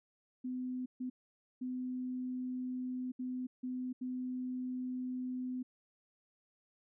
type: tone bursts at uneven times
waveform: sine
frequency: 253.3 Hz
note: B3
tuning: 44 cents sharp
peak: -36 dBFS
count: 6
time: 0.44-0.86 / 1-1.1 / 1.61-3.12 / 3.19-3.47 / 3.63-3.93 / 4.01-5.63 s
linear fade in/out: 10 ms
effects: none